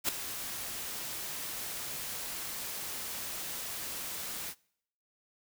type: noise with ADSR envelope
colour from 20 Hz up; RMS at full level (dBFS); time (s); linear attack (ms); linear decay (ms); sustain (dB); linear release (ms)
white; -27; 0.04-4.55; 47; 4; -12; 61
effects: noise-tail reverb RT60 0.7 s tail -25 dB re dry